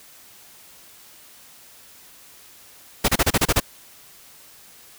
pink noise bursts, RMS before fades -17 dBFS, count 8, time 3.04-3.602 s, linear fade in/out 10 ms, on 44 ms, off 30 ms, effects white hiss -48 dBFS RMS until 4.98 s

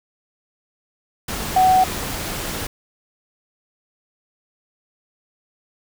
sine tone in noise, 747 Hz, F#5, 16 cents sharp, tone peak -11 dBFS, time 1.56-1.84 s, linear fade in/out 5 ms, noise pink, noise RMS -27 dBFS, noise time 1.28-2.67 s, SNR +13 dB, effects none

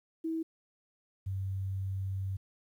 sine tone pair in turn, 324.1 / 96.1 Hz, E4 / G2, -29 / -34 cents, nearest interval octave + major sixth, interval 2105 cents, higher first, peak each -31 / -32 dBFS, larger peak first, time 0.24-0.43 / 1.26-2.37 s, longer second, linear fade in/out 10 ms, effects 11-bit

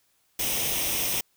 white noise with comb filter, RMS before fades -27 dBFS, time 0.39-1.21 s, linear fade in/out 5 ms, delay 0.34 ms, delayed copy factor +0.6, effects white hiss -68 dBFS RMS until 1.36 s

